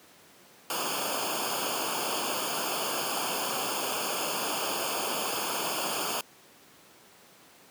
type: noise with comb filter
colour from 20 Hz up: pink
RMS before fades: -31 dBFS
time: 0.7-6.21 s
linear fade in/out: 2 ms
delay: 0.51 ms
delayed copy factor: -1
effects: pink hiss -55 dBFS RMS until 7.7 s + high-pass 200 Hz 12 dB/octave